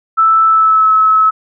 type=tone with pitch glide; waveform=sine; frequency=1318.5 to 1293.6 Hz; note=E6 to E6; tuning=0 to -33 cents; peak=-6 dBFS; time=0.17-1.31 s; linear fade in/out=20 ms; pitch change=-33 cents; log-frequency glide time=0.46-0.91 s; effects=none